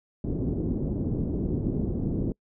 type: low-pass noise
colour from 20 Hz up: white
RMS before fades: -28 dBFS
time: 0.24-2.32 s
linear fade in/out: 2 ms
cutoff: 330 Hz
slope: 24 dB/octave
effects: noise-tail reverb RT60 0.1 s tail -26 dB re dry